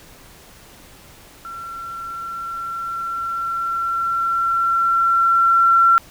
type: tone with level ramp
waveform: sine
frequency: 1358 Hz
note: F6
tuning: 49 cents flat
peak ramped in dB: -30 to -9 dBFS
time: 1.45-5.98 s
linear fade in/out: 0 ms
effects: pink hiss -45 dBFS RMS until 6.1 s